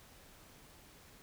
silence, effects pink hiss -59 dBFS RMS until 1.22 s

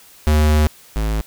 square tone pair in turn, 76.1 / 53.68 Hz, D#2 / A1, -38 / -42 cents, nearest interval tritone, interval 604 cents, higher first, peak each -12 / -18 dBFS, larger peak first, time 0.27-0.67 / 0.96-1.21 s, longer first, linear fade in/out 0 ms, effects white hiss -46 dBFS RMS until 1.26 s

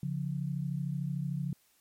sine tone pair together, 141.26 / 174.61 Hz, C#3 / F3, +33 / 0 cents, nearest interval major third, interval 367 cents, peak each -33 / -35 dBFS, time 0.03-1.53 s, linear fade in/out 2 ms, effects white hiss -68 dBFS RMS until 1.8 s + MP3 64 kbps

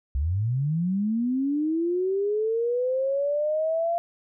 sine linear sweep, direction up, 62.6 to 689 Hz, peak -22 dBFS, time 0.15-3.98 s, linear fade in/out 0 ms, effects none

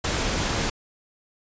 pink noise, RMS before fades -25 dBFS, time 0.04-0.7 s, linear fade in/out 5 ms, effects resampled to 16000 Hz

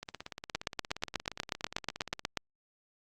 two click trains, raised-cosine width 0.2 ms, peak -13 / -23 dBFS, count 16 / 38, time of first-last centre 0.55-2.373 / 0.03-2.194 s, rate 8.23 / 17.1 Hz, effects Opus 48 kbps

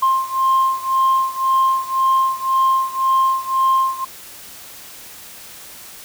sine beating tone pair, 1057 / 1058.9 Hz, C6 / C6, +17 / +20 cents, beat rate 1.9 Hz, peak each -15 / -17 dBFS, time 0.02-4.05 s, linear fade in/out 10 ms, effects tanh soft clip ceiling -9 dBFS + white hiss -38 dBFS RMS until 6.04 s

